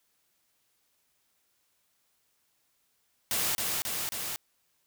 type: noise with echo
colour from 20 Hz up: white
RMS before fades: -29 dBFS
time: 3.31-3.55 s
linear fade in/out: 0 ms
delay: 270 ms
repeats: 3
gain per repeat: -2 dB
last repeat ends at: 4.36 s
effects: white hiss -73 dBFS RMS until 4.86 s